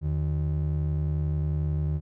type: ring-modulated tone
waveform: triangle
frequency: 115.5 Hz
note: A#2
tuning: 16 cents flat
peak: -19 dBFS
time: 0.01-2.01 s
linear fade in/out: 50 ms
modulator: 35.6 Hz
effects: none